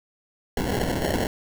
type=noise with sample-and-hold; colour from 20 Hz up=violet; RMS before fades=-25 dBFS; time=0.57-1.27 s; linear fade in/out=2 ms; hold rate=1225 Hz; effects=none